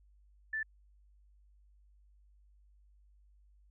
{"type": "tone", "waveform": "sine", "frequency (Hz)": 1760, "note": "A6", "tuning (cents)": 0, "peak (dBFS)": -33, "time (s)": [0.53, 0.63], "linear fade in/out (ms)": 5, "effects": ["added 50 Hz sine -61 dBFS peak until 3.7 s"]}